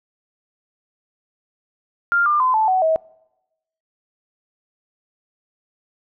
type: tone with pitch steps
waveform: sine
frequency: 1396.9 / 1195.2 / 1022.6 / 874.9 / 748.6 / 640.5 Hz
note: F6 / D6 / C6 / A5 / F#5 / E5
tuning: 0 / +30 / -40 / -10 / +20 / -50 cents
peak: -14 dBFS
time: 2.12-2.96 s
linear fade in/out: 0 ms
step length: 140 ms
effects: noise-tail reverb RT60 0.9 s tail -23 dB re dry